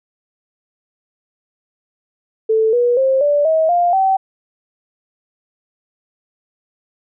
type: tone with pitch steps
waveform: sine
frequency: 441.3 / 484 / 530.9 / 582.3 / 638.7 / 700.5 / 768.3 Hz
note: A4 / B4 / C5 / D5 / D#5 / F5 / G5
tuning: +5 / -35 / +25 / -15 / +45 / +5 / -35 cents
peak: -11 dBFS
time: 2.49-4.17 s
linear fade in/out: 10 ms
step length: 240 ms
effects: none